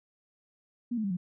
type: tone with pitch steps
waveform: sine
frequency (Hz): 240 / 217.6 / 197.21 / 178.76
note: B3 / A3 / G3 / F3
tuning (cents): -49 / -19 / +11 / +41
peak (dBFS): -28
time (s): 0.91-1.17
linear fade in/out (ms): 10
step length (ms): 65
effects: none